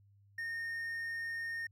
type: tone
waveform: triangle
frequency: 1837 Hz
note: A#6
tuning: 26 cents flat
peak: -35 dBFS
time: 0.38-1.67 s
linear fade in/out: 5 ms
effects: added 100 Hz sine -62 dBFS peak until 1.71 s